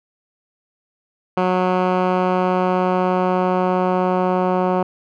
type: tone with low-pass filter sweep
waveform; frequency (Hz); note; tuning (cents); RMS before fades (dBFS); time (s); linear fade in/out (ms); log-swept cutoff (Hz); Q
10% pulse; 183.2; F#3; -17; -18; 1.37-4.83; 5; 1800 to 1100; 0.83
effects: none